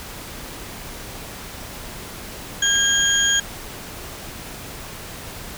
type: tone cluster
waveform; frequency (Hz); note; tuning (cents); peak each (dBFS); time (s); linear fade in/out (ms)
sine; 1618 / 3230 / 6710; G#6 / G#7 / G#8; -46 / -49 / +17; -20; 2.62-3.4; 5
effects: pink hiss -35 dBFS RMS until 5.57 s